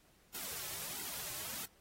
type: noise with flanger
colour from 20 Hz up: white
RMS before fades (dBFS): -43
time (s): 0.34-1.66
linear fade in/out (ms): 10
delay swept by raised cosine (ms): 1.7 to 4.3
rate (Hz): 1.5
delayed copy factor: -0.8
effects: pink hiss -68 dBFS RMS until 1.8 s + AAC 48 kbps